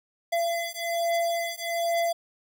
square beating tone pair, 678 / 679.2 Hz, E5 / F5, +49 / -48 cents, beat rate 1.2 Hz, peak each -29 dBFS, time 0.32-2.13 s, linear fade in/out 10 ms, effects none

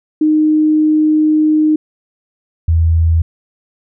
sine tone pair in turn, 308.1 / 82.17 Hz, D#4 / E2, -17 / -5 cents, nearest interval octave + major seventh, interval 2288 cents, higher first, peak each -8 dBFS, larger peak neither, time 0.21-1.76 / 2.68-3.22 s, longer first, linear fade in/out 5 ms, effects none

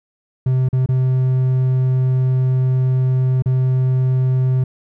triangle tone with dropouts, 129.2 Hz, C3, 21 cents flat, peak -11 dBFS, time 0.46-4.64 s, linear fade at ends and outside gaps 5 ms, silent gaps 0.688-0.729 / 0.861-0.888 / 3.423-3.458 s, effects none

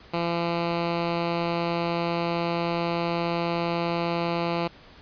10% pulse tone, 170.1 Hz, F3, 45 cents flat, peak -16 dBFS, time 0.13-4.68 s, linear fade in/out 10 ms, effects pink hiss -50 dBFS RMS until 5.01 s + resampled to 11025 Hz

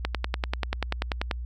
click train, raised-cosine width 0.3 ms, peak -10 dBFS, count 14, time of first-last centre 0.05-1.312 s, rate 10.3 Hz, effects added 60 Hz sine -31 dBFS peak until 1.45 s

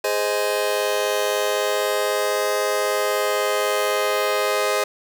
sawtooth chord, Ab major, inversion none, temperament just, 415.3 / 519.1 / 623 Hz, Ab4 / C5 / Eb5, 0 / -14 / +2 cents, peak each -20 dBFS, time 0.04-4.84 s, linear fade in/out 5 ms, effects none

